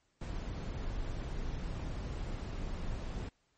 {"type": "noise", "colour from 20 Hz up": "brown", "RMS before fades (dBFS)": -38, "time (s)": [0.21, 3.29], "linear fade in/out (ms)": 5, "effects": ["pink hiss -75 dBFS RMS until 3.57 s", "MP3 32 kbps"]}